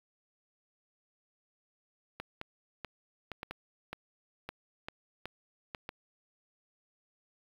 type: clicks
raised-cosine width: 0.3 ms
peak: -22 dBFS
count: 12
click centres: 2.2 / 2.414 / 2.847 / 3.317 / 3.431 / 3.51 / 3.93 / 4.49 / 4.885 / 5.256 / 5.748 / 5.891 s
effects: low-pass 4000 Hz 12 dB/octave + 8-bit